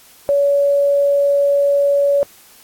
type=tone; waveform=sine; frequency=566 Hz; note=C#5; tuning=36 cents sharp; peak=-11 dBFS; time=0.29-2.23 s; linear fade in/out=0 ms; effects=white hiss -46 dBFS RMS until 2.63 s + AAC 64 kbps